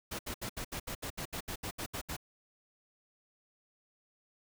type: noise bursts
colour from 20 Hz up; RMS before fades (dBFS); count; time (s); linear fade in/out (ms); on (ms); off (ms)
pink; -39; 14; 0.11-2.167; 10; 81; 71
effects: none